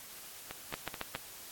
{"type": "two click trains", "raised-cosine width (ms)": 0.3, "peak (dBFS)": [-19, -24], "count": [4, 4], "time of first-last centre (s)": [[0.74, 1.15], [0.51, 1.158]], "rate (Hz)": [7.31, 4.63], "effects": ["white hiss -49 dBFS RMS until 1.51 s", "AAC 64 kbps"]}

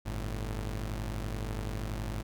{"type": "tone pair together", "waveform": "sawtooth", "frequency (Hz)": [49, 110], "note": ["G1", "A2"], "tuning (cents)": [0, 0], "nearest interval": "octave + major second", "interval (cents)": 1400, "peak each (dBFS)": [-31, -34], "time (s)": [0.05, 2.23], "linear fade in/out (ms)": 20, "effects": []}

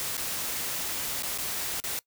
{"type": "noise with dropouts", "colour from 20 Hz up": "white", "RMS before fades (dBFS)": -32, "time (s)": [0, 1.99], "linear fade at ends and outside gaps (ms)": 0, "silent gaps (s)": [[0.169, 0.178], [1.223, 1.233], [1.377, 1.385], [1.801, 1.839]], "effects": ["noise-tail reverb RT60 0.1 s tail -22 dB re dry"]}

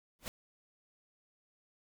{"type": "noise with exponential growth", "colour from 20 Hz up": "pink", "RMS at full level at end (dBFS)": -36, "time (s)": [0.19, 0.28], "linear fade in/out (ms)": 0, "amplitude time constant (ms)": 18, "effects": []}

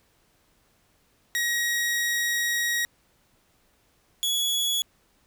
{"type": "tone pair in turn", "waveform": "sawtooth", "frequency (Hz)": [1895, 3377], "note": ["A#6", "G#7"], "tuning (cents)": [28, 28], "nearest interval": "minor seventh", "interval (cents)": 1000, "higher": "second", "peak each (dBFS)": -20, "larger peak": "neither", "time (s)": [[1.35, 2.85], [4.23, 4.82]], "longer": "first", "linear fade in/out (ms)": 0, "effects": ["pink hiss -65 dBFS RMS until 5.26 s"]}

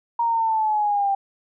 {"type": "linear sweep", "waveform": "sine", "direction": "down", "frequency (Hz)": [941, 784], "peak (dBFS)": -18, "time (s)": [0.19, 1.15], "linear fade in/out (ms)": 5, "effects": []}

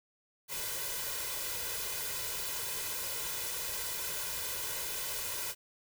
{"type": "noise with comb filter", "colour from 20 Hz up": "white", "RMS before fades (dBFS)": -37, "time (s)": [0.48, 5.55], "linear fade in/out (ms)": 50, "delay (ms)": 2, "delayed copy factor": 0.75, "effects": []}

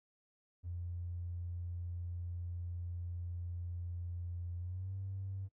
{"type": "tone with pitch glide", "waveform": "triangle", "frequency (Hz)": [87.31, 96.32], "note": ["F2", "G2"], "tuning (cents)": [0, -30], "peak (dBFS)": -35, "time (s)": [0.63, 5.49], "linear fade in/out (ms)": 50, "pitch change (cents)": 170, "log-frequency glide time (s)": [4.58, 4.94], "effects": ["noise-tail reverb RT60 0.1 s tail -19 dB re dry", "tanh soft clip ceiling -37 dBFS"]}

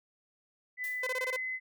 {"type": "tone with pitch glide", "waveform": "sine", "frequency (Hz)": [2000, 2035], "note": ["B6", "C7"], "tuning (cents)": [21, -49], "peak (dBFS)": -33, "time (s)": [0.77, 1.6], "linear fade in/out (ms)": 50, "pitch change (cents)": 30, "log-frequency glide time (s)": [1.04, 1.21]}
{"type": "noise with exponential decay", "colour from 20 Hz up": "blue", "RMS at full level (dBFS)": -44, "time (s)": [0.84, 1.17], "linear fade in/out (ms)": 0, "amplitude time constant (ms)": 71}
{"type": "tone bursts", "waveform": "sawtooth", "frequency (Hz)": 511, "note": "C5", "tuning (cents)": -41, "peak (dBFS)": -29, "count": 6, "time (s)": [1.03, 1.364], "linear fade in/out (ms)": 5, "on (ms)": 39, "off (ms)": 20}
{"effects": []}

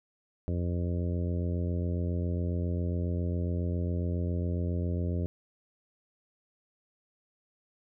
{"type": "harmonic tone", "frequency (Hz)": 87.31, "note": "F2", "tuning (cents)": 0, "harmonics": [1, 2, 3, 4, 5, 6, 7], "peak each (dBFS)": [-29, -35, -39, -41, -43, -45, -46], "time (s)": [0.48, 5.26], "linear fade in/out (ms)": 0, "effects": []}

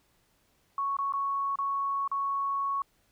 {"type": "tone with dropouts", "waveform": "sine", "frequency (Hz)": 1108.7, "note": "C#6", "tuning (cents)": 0, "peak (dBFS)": -27, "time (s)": [0.78, 2.82], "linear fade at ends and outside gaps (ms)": 2, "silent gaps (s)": [[0.968, 0.987], [1.124, 1.136], [1.557, 1.587], [2.077, 2.115]], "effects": ["pink hiss -69 dBFS RMS until 3.11 s"]}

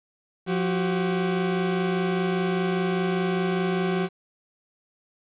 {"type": "tone pair together", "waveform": "40% pulse", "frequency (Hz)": [177.3, 379.6], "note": ["F3", "F#4"], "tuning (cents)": [26, 44], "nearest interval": "octave + minor second", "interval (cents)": 1318, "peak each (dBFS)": [-24, -25], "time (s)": [0.46, 4.09], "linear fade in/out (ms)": 50, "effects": ["resampled to 8000 Hz", "8-bit"]}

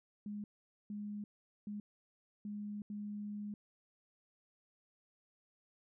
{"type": "tone bursts at uneven times", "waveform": "sine", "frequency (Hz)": 207.2, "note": "G#3", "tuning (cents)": -4, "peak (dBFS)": -40, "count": 5, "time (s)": [[0.26, 0.44], [0.9, 1.24], [1.67, 1.8], [2.45, 2.82], [2.9, 3.54]], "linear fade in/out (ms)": 2, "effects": []}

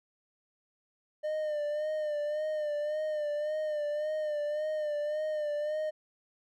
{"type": "tone with vibrato", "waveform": "triangle", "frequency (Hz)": 604, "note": "D5", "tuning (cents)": 48, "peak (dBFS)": -28, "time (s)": [1.23, 5.91], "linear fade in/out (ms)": 20, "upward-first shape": "sine", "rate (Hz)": 1.8, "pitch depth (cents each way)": 45, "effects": []}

